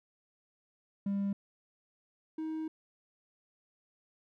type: tone pair in turn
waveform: triangle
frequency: 199.1 / 316.1 Hz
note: G3 / D#4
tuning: +27 / +27 cents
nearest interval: minor sixth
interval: 800 cents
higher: second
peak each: -27 / -32 dBFS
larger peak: first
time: 1.06-1.33 / 2.38-2.68 s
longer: second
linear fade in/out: 5 ms
effects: tanh soft clip ceiling -24 dBFS